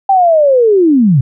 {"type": "linear sweep", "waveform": "sine", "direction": "down", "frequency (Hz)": [793, 119], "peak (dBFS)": -5, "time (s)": [0.09, 1.21], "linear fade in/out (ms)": 5, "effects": []}